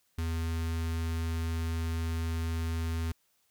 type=tone with notch filter; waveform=square; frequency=82 Hz; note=E2; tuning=9 cents flat; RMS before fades=-32 dBFS; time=0.18-3.12 s; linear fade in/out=5 ms; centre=620 Hz; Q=1.2; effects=white hiss -72 dBFS RMS until 3.5 s